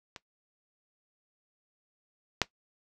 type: clicks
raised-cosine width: 0.2 ms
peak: -24 / -6 dBFS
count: 2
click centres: 0.162 / 2.417 s
effects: noise-tail reverb RT60 0.1 s tail -17 dB re dry